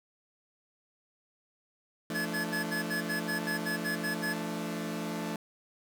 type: chord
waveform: sawtooth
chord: D minor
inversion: first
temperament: equal with one note detuned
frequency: 171.12 / 220 / 293.7 Hz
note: F3 / A3 / D4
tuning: -35 / 0 / 0 cents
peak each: -34 / -33 / -35 dBFS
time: 2.1-5.36 s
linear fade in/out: 2 ms
type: tone bursts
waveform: square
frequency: 1706 Hz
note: G#6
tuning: 46 cents sharp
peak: -32 dBFS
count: 12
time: 2.14-4.339 s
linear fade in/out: 20 ms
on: 120 ms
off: 69 ms
effects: none